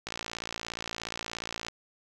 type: click train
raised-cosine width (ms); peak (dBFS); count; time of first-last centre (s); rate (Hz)
0.2; -17; 93; 0.07-1.684; 57
effects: none